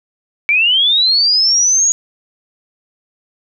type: linear sweep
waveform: sine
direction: up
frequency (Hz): 2278 to 6760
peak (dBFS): -9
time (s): 0.49-1.92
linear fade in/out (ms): 0
effects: none